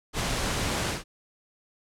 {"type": "noise with ADSR envelope", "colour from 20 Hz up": "pink", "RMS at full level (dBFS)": -26, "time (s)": [0.13, 1.04], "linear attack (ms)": 68, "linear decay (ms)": 3, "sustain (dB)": -2, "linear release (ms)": 140, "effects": ["low-pass 9000 Hz 12 dB/octave"]}